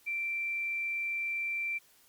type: tone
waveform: sine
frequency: 2349 Hz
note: D7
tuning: in tune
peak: -31 dBFS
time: 0.06-1.79 s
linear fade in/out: 20 ms
effects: white hiss -63 dBFS RMS until 2.08 s + Opus 48 kbps